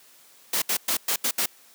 white noise bursts at uneven times, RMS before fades -24 dBFS, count 6, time 0.53-0.62 / 0.69-0.77 / 0.88-0.97 / 1.08-1.16 / 1.24-1.31 / 1.38-1.46 s, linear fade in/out 5 ms, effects white hiss -54 dBFS RMS until 1.74 s + high-pass 200 Hz 12 dB/octave

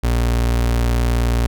35% pulse tone, 59 Hz, A#1, 22 cents sharp, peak -13 dBFS, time 0.03-1.47 s, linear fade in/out 10 ms, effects none

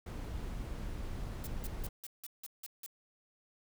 brown noise, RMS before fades -40 dBFS, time 0.06-1.89 s, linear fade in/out 5 ms
blue noise bursts, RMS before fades -45 dBFS, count 8, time 1.44-2.862 s, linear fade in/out 0 ms, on 29 ms, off 170 ms
effects none

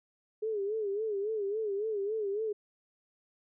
sine tone with vibrato, 417.7 Hz, G#4, 10 cents sharp, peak -30 dBFS, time 0.42-2.53 s, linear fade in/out 10 ms, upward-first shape sine, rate 3.6 Hz, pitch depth 110 cents each way, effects none

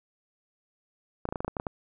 clicks, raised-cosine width 1 ms, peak -17 dBFS, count 10, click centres 1.254 / 1.289 / 1.325 / 1.358 / 1.405 / 1.447 / 1.48 / 1.568 / 1.599 / 1.668 s, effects none

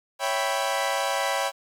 sawtooth chord, C# half-diminished seventh, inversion none, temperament equal, 554.4 / 659.3 / 784 / 987.8 Hz, C#5 / E5 / G5 / B5, 0 / 0 / 0 / 0 cents, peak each -25 / -27 / -25 / -26 dBFS, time 0.19-1.52 s, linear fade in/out 50 ms, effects low-pass 12000 Hz 12 dB/octave + 9-bit

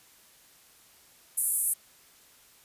white band-pass noise, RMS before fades -28 dBFS, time 1.37-1.74 s, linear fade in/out 10 ms, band 9000 to 12000 Hz, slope 48 dB/octave, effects white hiss -58 dBFS RMS until 2.64 s + resampled to 32000 Hz

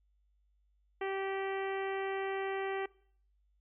harmonic tone, 388.1 Hz, G4, 17 cents flat, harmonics 1 / 2 / 3 / 4 / 5 / 6 / 7 / 8, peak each -35 / -40 / -46 / -48 / -44 / -49 / -52 / -54 dBFS, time 1.01-2.86 s, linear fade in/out 5 ms, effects noise-tail reverb RT60 0.6 s tail -22 dB re dry + added 50 Hz sine -69 dBFS peak until 3.6 s

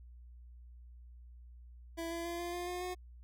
25% pulse tone with pitch steps, 332.6 / 337.4 / 342.3 / 347.3 / 352.4 / 357.5 / 362.7 Hz, E4 / E4 / F4 / F4 / F4 / F4 / F#4, +16 / +40 / -35 / -10 / +16 / +41 / -34 cents, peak -34 dBFS, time 1.97-2.95 s, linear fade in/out 20 ms, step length 140 ms, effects added 60 Hz sine -51 dBFS peak until 3.23 s

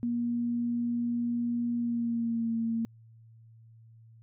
sine tone with pitch glide, 238 to 228 Hz, A#3 to A#3, +36 to -38 cents, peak -27 dBFS, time 0.03-2.85 s, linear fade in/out 0 ms, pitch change -74 cents, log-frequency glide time 1.76-2.54 s, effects added 113 Hz sine -52 dBFS peak until 4.22 s

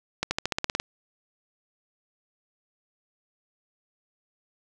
accelerating click train, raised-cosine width 0.2 ms, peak -8 dBFS, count 10, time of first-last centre 0.23-0.799 s, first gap 80 ms, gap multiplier 0.94, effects none

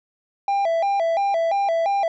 triangle tone with vibrato, 727 Hz, F#5, 31 cents flat, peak -16 dBFS, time 0.48-2.08 s, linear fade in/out 2 ms, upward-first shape square, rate 2.9 Hz, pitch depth 160 cents each way, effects resampled to 16000 Hz

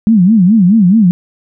sine tone with vibrato, 200 Hz, G3, 35 cents sharp, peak -4 dBFS, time 0.07-1.11 s, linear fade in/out 0 ms, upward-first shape sine, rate 4.7 Hz, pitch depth 240 cents each way, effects none

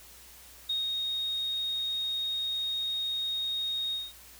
sine tone with ADSR envelope, 3729 Hz, A#7, in tune, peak -27 dBFS, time 0.69-4.13 s, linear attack 8 ms, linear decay 170 ms, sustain -2 dB, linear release 200 ms, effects added 60 Hz sine -59 dBFS peak until 4.39 s + white hiss -52 dBFS RMS until 4.39 s

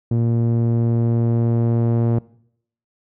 sawtooth tone with low-pass filter sweep, 116.54 Hz, A#2, in tune, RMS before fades -18 dBFS, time 0.11-2.19 s, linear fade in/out 5 ms, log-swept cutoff 320 to 540 Hz, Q 0.78, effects noise-tail reverb RT60 0.7 s tail -22 dB re dry

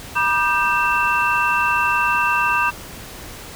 sine tone cluster, 963 / 1201 / 1562 / 2683 Hz, B5 / D6 / G6 / E7, -44 / +38 / -7 / +30 cents, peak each -21 dBFS, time 0.15-2.71 s, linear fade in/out 20 ms, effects pink hiss -36 dBFS RMS until 3.55 s

